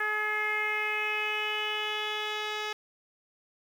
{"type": "tone with low-pass filter sweep", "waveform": "10% pulse", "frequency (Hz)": 424.6, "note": "G#4", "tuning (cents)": 38, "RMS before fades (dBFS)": -31, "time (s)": [0, 2.73], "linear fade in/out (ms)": 5, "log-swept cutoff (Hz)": [1800, 4200], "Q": 4.8, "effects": ["9-bit"]}